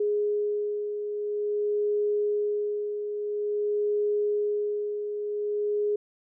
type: beating tone pair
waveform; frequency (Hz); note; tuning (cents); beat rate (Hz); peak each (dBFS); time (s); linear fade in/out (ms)
sine; 415.3 / 415.79; G#4 / G#4; 0 / +2; 0.49; -34 / -25; 0-5.96; 5
effects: none